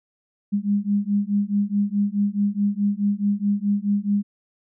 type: beating tone pair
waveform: sine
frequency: 201 / 205.7 Hz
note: G3 / G#3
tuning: +44 / -16 cents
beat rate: 4.7 Hz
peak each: -22 dBFS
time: 0.52-4.23 s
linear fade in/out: 20 ms
effects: none